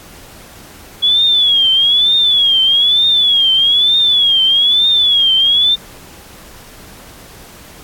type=tone with vibrato; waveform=sine; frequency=3368 Hz; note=G#7; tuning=24 cents sharp; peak=-8 dBFS; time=1.02-5.76 s; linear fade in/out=20 ms; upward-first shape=triangle; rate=1.1 Hz; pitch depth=150 cents each way; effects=pink hiss -38 dBFS RMS until 7.83 s + AAC 64 kbps